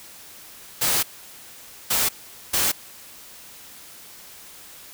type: noise bursts at uneven times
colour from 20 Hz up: white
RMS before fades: -21 dBFS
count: 3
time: 0.81-1.03 / 1.9-2.09 / 2.53-2.72 s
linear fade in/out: 10 ms
effects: white hiss -44 dBFS RMS until 4.93 s